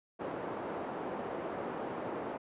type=band-pass noise; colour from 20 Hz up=pink; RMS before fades=-39 dBFS; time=0.19-2.38 s; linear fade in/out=20 ms; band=300 to 910 Hz; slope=12 dB/octave; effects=resampled to 8000 Hz